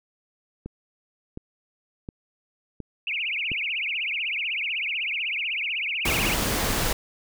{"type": "click train", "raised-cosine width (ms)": 3, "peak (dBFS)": -21, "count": 5, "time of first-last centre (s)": [0.66, 3.517], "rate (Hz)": 1.4}
{"type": "tone with vibrato", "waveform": "sine", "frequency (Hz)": 2501, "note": "D#7", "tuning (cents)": 8, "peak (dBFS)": -25, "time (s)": [3.07, 6.34], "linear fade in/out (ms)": 2, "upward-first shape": "triangle", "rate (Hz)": 16, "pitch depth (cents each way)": 300}
{"type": "noise", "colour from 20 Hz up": "pink", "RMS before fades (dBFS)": -25, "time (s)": [6.05, 6.93], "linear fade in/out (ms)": 5}
{"effects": []}